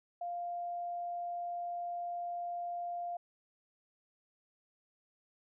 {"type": "tone", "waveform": "sine", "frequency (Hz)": 698.5, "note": "F5", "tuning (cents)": 0, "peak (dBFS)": -36, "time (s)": [0.21, 3.17], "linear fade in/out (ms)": 5, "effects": []}